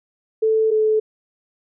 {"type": "tone pair in turn", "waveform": "sine", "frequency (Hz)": [440, 433.4], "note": ["A4", "A4"], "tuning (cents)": [0, -26], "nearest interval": "unison", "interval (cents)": 26, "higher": "first", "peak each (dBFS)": -14, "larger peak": "neither", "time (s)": [[0.42, 0.71], [0.71, 1]], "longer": "neither", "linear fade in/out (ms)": 10, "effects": []}